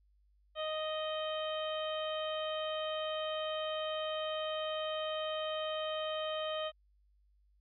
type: harmonic tone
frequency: 622.3 Hz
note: D#5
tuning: in tune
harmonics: 1 / 2 / 3 / 4 / 5 / 6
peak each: -36 / -42 / -49 / -51 / -42 / -50 dBFS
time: 0.55-6.72 s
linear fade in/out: 50 ms
effects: added 50 Hz sine -66 dBFS peak until 7.6 s

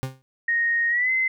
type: tone with exponential decay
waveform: 40% pulse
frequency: 131.6 Hz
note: C3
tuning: 10 cents sharp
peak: -21 dBFS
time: 0.03-0.22 s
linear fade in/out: 0 ms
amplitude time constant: 40 ms
type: tone with pitch glide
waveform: sine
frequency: 1864 to 2056 Hz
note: A#6 to C7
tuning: -1 to -31 cents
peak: -19 dBFS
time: 0.48-1.28 s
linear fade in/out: 5 ms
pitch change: +170 cents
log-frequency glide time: 0.89-1.11 s
effects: none

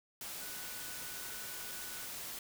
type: tone in noise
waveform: sine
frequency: 1480 Hz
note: F#6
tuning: in tune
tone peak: -53 dBFS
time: 0.41-2.06 s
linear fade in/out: 2 ms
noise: white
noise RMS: -44 dBFS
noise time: 0.21-2.39 s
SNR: -12 dB
effects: none

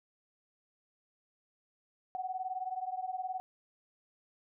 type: beating tone pair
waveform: sine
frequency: 740 / 759 Hz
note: F#5 / F#5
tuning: 0 / +44 cents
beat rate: 19 Hz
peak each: -37 / -39 dBFS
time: 2.15-3.4 s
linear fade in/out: 0 ms
effects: none

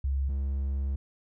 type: tone pair in turn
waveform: sine / triangle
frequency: 68 / 68.43 Hz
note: C#2 / C#2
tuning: -33 / -22 cents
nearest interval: unison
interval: 11 cents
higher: second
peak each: -25 dBFS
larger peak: neither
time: 0.04-0.29 / 0.29-0.96 s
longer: second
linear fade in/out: 5 ms
effects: none

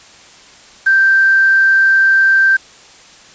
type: tone with quantisation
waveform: sine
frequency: 1568 Hz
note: G6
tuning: in tune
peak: -7 dBFS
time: 0.86-2.57 s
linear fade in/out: 10 ms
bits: 5
effects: white hiss -41 dBFS RMS until 3.34 s + resampled to 16000 Hz

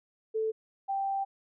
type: tone pair in turn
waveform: sine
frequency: 440 / 784 Hz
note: A4 / G5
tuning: 0 / 0 cents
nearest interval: minor seventh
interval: 1000 cents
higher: second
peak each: -27 / -28 dBFS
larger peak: first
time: 0.34-0.52 / 0.88-1.25 s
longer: second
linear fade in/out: 20 ms
effects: none

